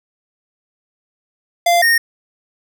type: tone pair in turn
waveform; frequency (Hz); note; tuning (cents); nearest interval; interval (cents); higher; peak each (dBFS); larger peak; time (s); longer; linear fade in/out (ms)
square; 692 / 1847.4; F5 / A#6; -16 / -16; octave + perfect fourth; 1700; second; -11; neither; 1.66-1.82 / 1.82-1.98; neither; 5
effects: none